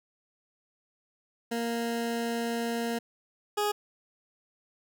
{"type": "tone pair in turn", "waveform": "20% pulse", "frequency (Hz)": [233.1, 415.3], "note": ["A#3", "G#4"], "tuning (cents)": [0, 0], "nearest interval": "minor seventh", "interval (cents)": 1000, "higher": "second", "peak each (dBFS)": [-24, -21], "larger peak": "second", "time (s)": [[1.51, 2.99], [3.57, 3.72]], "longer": "first", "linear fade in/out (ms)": 10, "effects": []}